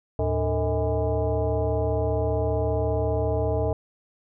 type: tone with frequency modulation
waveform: sine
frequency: 261.6 Hz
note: C4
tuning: in tune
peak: -21 dBFS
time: 0.19-3.73 s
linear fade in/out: 2 ms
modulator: 186 Hz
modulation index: 2.5
effects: none